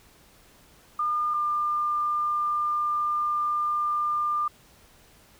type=tone pair in turn; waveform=sine; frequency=1209 / 1199.3 Hz; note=D6 / D6; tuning=+50 / +36 cents; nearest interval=unison; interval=14 cents; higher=first; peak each=-23 dBFS; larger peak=neither; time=0.99-1.34 / 1.34-4.48 s; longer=second; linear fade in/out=5 ms; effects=pink hiss -56 dBFS RMS until 5.39 s